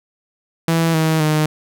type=tone with pitch steps; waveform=sawtooth; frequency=164.81 / 159.2 / 153.77 Hz; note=E3 / D#3 / D#3; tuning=0 / +40 / -20 cents; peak=-10 dBFS; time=0.68-1.46 s; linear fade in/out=2 ms; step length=260 ms; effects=none